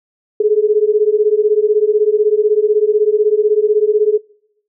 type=beating tone pair; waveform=sine; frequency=415.3 / 431.3 Hz; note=G#4 / A4; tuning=0 / -35 cents; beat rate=16 Hz; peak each=-13 dBFS; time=0.4-4.18 s; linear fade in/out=5 ms; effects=noise-tail reverb RT60 0.8 s tail -25 dB re dry